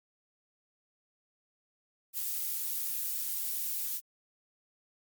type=noise; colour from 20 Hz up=violet; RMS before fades=-34 dBFS; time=2.13-4.01 s; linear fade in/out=50 ms; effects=Opus 48 kbps